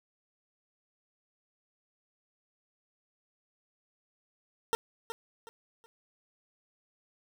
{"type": "tone with echo", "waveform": "20% pulse", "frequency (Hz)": 456.9, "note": "A#4", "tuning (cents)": -35, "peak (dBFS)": -21, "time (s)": [4.73, 4.75], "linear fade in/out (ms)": 0, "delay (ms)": 370, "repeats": 3, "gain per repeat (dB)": -10, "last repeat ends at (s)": 5.86, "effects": []}